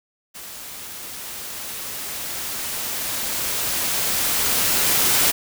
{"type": "noise with level ramp", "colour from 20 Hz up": "white", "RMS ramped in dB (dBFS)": [-37, -17], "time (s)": [0.34, 5.32], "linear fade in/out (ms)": 20, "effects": []}